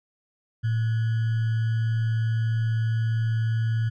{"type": "tone with sample-and-hold", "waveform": "sine", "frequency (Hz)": 112.7, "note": "A2", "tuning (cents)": 42, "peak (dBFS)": -21, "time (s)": [0.63, 3.9], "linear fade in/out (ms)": 20, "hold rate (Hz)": 1575, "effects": ["low-pass 3000 Hz 12 dB/octave"]}